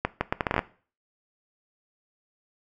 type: accelerating click train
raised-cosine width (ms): 0.5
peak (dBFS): -8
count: 10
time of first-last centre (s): 0.05-0.592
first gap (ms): 160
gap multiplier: 0.72
effects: noise-tail reverb RT60 0.4 s tail -18 dB re dry